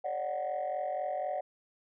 sine tone cluster, 554 / 598 / 738 Hz, C#5 / D5 / F#5, -1 / +31 / -5 cents, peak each -37 / -34 / -33 dBFS, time 0.04-1.41 s, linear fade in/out 10 ms, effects tanh soft clip ceiling -27 dBFS

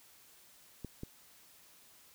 clicks, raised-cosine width 3 ms, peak -28 dBFS, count 2, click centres 0.847 / 1.034 s, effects white hiss -61 dBFS RMS until 2.14 s

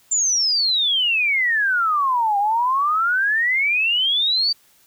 sine exponential two-way sweep, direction down then up, 7300 to 792 to 4669 Hz, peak -16 dBFS, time 0.11-4.53 s, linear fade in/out 10 ms, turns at 2.38 s, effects white hiss -56 dBFS RMS until 4.86 s

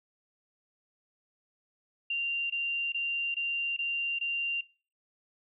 sine tone bursts, 2777 Hz, F7, 10 cents flat, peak -28 dBFS, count 6, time 2.1-4.61 s, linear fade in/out 5 ms, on 400 ms, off 22 ms, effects noise-tail reverb RT60 0.4 s tail -24 dB re dry

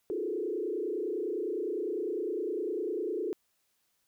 sine tone with frequency modulation, 389.6 Hz, G4, 11 cents flat, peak -30 dBFS, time 0.1-3.33 s, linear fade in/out 0 ms, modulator 29.9 Hz, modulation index 2.1, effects white hiss -75 dBFS RMS until 4.07 s

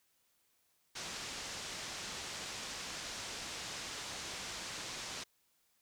white low-pass noise, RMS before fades -44 dBFS, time 0.95-5.24 s, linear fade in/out 10 ms, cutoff 6900 Hz, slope 24 dB/octave, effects white hiss -75 dBFS RMS until 5.81 s

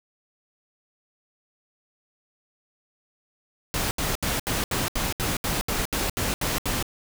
pink noise bursts, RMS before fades -26 dBFS, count 13, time 3.74-6.826 s, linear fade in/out 0 ms, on 170 ms, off 73 ms, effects none

